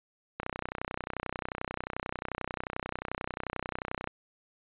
click train, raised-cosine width 0.5 ms, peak -18 dBFS, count 116, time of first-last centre 0.4-4.074 s, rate 31.3 Hz, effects resampled to 8000 Hz

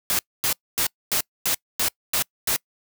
white noise bursts, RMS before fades -22 dBFS, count 8, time 0.1-2.562 s, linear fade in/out 0 ms, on 89 ms, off 250 ms, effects noise-tail reverb RT60 0.1 s tail -26 dB re dry

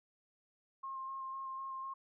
sine tone with vibrato, 1067 Hz, C6, 34 cents sharp, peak -40 dBFS, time 0.83-1.94 s, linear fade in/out 10 ms, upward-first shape square, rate 4 Hz, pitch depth 12 cents each way, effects none

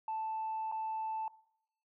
sine tone with dropouts, 880 Hz, A5, in tune, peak -33 dBFS, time 0.08-1.28 s, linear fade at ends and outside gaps 2 ms, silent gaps 0.716-0.722 s, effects noise-tail reverb RT60 0.7 s tail -21 dB re dry + tanh soft clip ceiling -31 dBFS

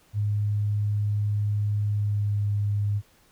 sine tone with pitch glide, 103.83 to 102.64 Hz, G#2 to G#2, 0 to -20 cents, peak -22 dBFS, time 0.13-3.02 s, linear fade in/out 50 ms, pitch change -20 cents, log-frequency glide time 1.86-2.44 s, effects pink hiss -60 dBFS RMS until 3.31 s

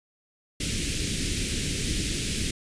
pink band-stop noise, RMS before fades -28 dBFS, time 0.6-2.51 s, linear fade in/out 5 ms, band 370 to 2200 Hz, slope 24 dB/octave, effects resampled to 22050 Hz

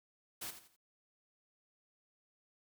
white noise with echo, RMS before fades -43 dBFS, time 0.41-0.51 s, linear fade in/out 10 ms, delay 85 ms, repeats 3, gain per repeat -10 dB, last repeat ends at 0.765 s, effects none

